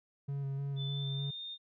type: tone with vibrato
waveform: triangle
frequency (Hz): 138.59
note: C#3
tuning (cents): 0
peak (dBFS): -32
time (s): 0.28-1.31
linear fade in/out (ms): 10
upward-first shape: square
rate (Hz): 3.3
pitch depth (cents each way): 17
type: tone with pitch glide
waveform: sine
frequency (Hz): 3520 to 3646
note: A7 to A#7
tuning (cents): 0 to -39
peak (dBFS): -40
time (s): 0.76-1.58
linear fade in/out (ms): 50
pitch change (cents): +61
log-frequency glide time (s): 0.91-1.39
effects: none